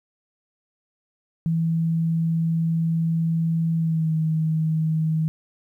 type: tone with pitch glide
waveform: sine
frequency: 164.1 to 158.51 Hz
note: E3 to D#3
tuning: -8 to +32 cents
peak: -19 dBFS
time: 1.46-5.28 s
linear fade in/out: 0 ms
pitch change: -60 cents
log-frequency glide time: 3.76-4.13 s
effects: 10-bit